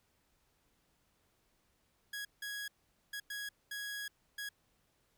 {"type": "tone bursts at uneven times", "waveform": "sawtooth", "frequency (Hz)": 1661.2, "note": "G#6", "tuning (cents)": 0, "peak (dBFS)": -36, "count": 6, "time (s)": [[2.13, 2.25], [2.42, 2.68], [3.13, 3.2], [3.3, 3.49], [3.71, 4.08], [4.38, 4.49]], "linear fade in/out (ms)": 5, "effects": ["pink hiss -75 dBFS RMS until 5.17 s"]}